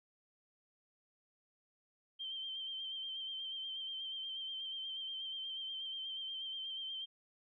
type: tone with vibrato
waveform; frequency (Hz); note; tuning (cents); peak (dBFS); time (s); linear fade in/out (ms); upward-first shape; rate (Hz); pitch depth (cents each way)
sine; 3136; G7; 0; -40; 2.19-7.06; 20; sine; 8.3; 34
effects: none

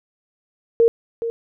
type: tone with echo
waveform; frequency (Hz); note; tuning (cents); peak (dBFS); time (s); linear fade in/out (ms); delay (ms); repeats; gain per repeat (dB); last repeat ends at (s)
sine; 461.9; A#4; -16; -10; 0.8-0.88; 0; 420; 1; -11; 1.3
effects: none

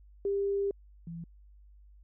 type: tone pair in turn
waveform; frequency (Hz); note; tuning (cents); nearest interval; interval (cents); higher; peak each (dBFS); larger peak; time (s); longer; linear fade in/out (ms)
sine; 398.5 / 167.55; G4 / E3; +28 / +29; octave + minor third; 1499; first; -27 / -38; first; 0.25-0.71 / 1.07-1.24; first; 2
effects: added 50 Hz sine -53 dBFS peak until 2.03 s

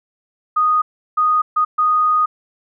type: tone bursts at uneven times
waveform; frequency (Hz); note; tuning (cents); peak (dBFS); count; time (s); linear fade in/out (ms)
sine; 1240; D#6; -6; -12; 4; 0.56-0.82 / 1.17-1.42 / 1.56-1.65 / 1.78-2.26; 10
effects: none

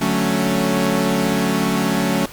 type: chord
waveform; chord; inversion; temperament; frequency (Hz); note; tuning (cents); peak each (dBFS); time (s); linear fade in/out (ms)
sawtooth; D major seventh; none; equal; 146.83 / 185 / 220 / 277.2; D3 / F#3 / A3 / C#4; 0 / 0 / 0 / 0; -23 / -17 / -17 / -18; 0.01-2.26; 5
effects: pink hiss -38 dBFS RMS until 2.32 s

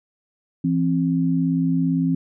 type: tone pair together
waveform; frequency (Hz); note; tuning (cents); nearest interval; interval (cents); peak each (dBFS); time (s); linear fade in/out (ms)
sine; 167.43 / 265.2; E3 / C4; +27 / +23; minor sixth; 796; -20; 0.64-2.15; 5
effects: none

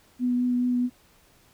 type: tone with vibrato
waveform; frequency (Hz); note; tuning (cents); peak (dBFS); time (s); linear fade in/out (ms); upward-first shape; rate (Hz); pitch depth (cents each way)
sine; 246.9; B3; 0; -21; 0.19-0.9; 50; triangle; 4.7; 14
effects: pink hiss -59 dBFS RMS until 1.53 s

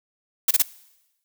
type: noise bursts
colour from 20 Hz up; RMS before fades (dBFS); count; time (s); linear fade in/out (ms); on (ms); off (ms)
blue; -17; 3; 0.48-0.623; 5; 29; 28
effects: noise-tail reverb RT60 1.0 s tail -21 dB re dry

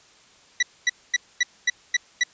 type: tone bursts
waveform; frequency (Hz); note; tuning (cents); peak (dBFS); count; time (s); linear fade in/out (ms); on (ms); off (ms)
sawtooth; 1957; B6; -16; -13; 7; 0.6-2.236; 5; 28; 240
effects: white hiss -54 dBFS RMS until 2.33 s + resampled to 16000 Hz

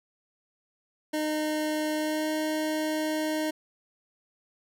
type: tone with pitch glide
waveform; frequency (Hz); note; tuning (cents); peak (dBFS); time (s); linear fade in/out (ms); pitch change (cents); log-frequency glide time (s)
25% pulse; 306.9 to 310.1; D#4 to D#4; -24 to -6; -23; 1.13-3.51; 10; +18; 1.96-2.29
effects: none

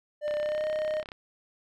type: tone with pitch glide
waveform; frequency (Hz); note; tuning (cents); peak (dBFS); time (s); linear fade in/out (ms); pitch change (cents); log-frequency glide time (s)
triangle; 597 to 616.6; D5 to D#5; +28 to -16; -25; 0.21-1.04; 50; +56; 0.38-0.67
type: click train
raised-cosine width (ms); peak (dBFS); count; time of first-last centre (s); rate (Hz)
0.3; -24; 29; 0.28-1.118; 33.4
effects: none

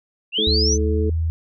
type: linear sweep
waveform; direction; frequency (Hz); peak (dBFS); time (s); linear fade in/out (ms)
sine; up; 2637 to 6272; -18; 0.32-0.78; 50
type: harmonic tone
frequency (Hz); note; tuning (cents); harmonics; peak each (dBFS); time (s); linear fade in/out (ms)
108.1; A2; -30; 2 / 3 / 4; -28 / -27 / -23; 0.38-1.1; 5
type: tone with pitch glide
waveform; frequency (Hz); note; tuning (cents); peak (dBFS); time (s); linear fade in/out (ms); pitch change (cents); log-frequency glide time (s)
sine; 75 to 81.32; D2 to E2; +37 to -23; -18; 0.47-1.3; 0; +140; 0.73-1.09
effects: none

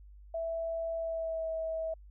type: tone with pitch glide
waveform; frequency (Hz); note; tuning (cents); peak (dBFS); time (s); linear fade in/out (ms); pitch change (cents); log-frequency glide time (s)
sine; 659.3 to 646.5; E5 to E5; 0 to -34; -32; 0.34-1.94; 5; -34; 0.96-1.5
effects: added 50 Hz sine -50 dBFS peak until 2.1 s

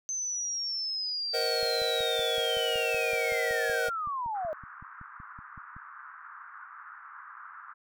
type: linear sweep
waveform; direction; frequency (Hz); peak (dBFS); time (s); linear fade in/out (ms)
sine; down; 6220 to 598; -30; 0.09-4.53; 0
type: chord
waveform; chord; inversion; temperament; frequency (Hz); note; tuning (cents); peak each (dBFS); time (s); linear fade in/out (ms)
square; C half-diminished seventh; third; just; 470.9 / 523.3 / 627.9 / 753.5; Bb4 / C5 / Eb5 / Gb5; +18 / 0 / +16 / +31; -32 / -36 / -35 / -38; 1.33-3.9; 20
type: click train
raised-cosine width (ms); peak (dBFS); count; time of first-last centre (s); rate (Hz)
5; -36; 23; 1.63-5.765; 5.32
type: band-pass noise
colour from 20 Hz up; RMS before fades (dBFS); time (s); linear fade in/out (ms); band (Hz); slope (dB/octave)
white; -47; 4.34-7.74; 20; 1100 to 1500; 48
effects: none

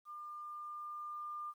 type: tone with level ramp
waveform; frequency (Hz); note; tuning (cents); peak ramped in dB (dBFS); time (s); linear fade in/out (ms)
sine; 1200; D6; +37; -45 to -40; 0.05-1.54; 50
effects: 12-bit

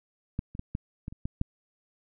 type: clicks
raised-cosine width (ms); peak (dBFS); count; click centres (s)
5; -17 / -28 / -21 / -18 / -23 / -30 / -19 / -14; 8; 0.391 / 0.551 / 0.594 / 0.751 / 1.081 / 1.125 / 1.255 / 1.414
effects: none

